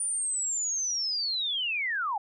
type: linear sweep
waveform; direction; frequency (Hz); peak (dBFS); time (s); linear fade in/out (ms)
sine; down; 9450 to 769; -27; 0-2.18; 5
effects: none